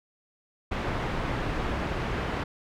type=low-pass noise; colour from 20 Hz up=pink; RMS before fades=-30 dBFS; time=0.71-2.44 s; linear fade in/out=10 ms; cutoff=2100 Hz; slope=12 dB/octave; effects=none